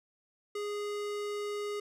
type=tone with low-pass filter; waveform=square; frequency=413.2 Hz; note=G#4; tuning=9 cents flat; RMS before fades=-36 dBFS; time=0.55-1.8 s; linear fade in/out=5 ms; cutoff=11000 Hz; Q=0.53; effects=none